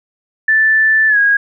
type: tone with pitch glide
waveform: sine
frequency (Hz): 1760 to 1642.1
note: A6 to G#6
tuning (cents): 0 to -20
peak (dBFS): -8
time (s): 0.48-1.37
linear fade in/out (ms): 5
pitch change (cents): -120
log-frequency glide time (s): 1.08-1.18
effects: none